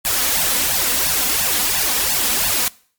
white noise with flanger, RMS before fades -18 dBFS, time 0.05-2.68 s, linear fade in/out 0 ms, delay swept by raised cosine 1.1 to 4.1 ms, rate 2.9 Hz, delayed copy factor +0.9, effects noise-tail reverb RT60 0.5 s tail -23 dB re dry + MP3 96 kbps

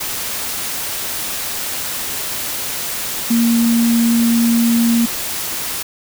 sine tone in noise, 232.6 Hz, A#3, 4 cents flat, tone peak -11 dBFS, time 3.3-5.06 s, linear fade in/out 10 ms, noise white, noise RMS -23 dBFS, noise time 0-5.83 s, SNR +9 dB, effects none

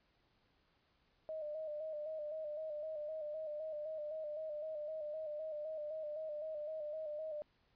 sine tone with vibrato, 614 Hz, D#5, 23 cents flat, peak -40 dBFS, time 1.29-7.42 s, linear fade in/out 0 ms, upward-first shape square, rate 3.9 Hz, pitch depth 45 cents each way, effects pink hiss -75 dBFS RMS until 7.75 s + resampled to 11025 Hz

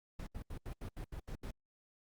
brown noise bursts, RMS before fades -43 dBFS, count 9, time 0.19-1.509 s, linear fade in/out 5 ms, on 79 ms, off 76 ms, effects Opus 48 kbps

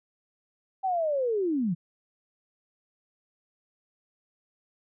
sine linear sweep, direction down, 782 to 156.1 Hz, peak -24 dBFS, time 0.83-1.75 s, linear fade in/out 20 ms, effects none

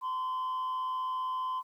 sine tone with frequency modulation, 1027 Hz, C6, 33 cents flat, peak -28 dBFS, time 0.01-1.63 s, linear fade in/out 50 ms, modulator 115 Hz, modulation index 0.29, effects tanh soft clip ceiling -30 dBFS + 11-bit

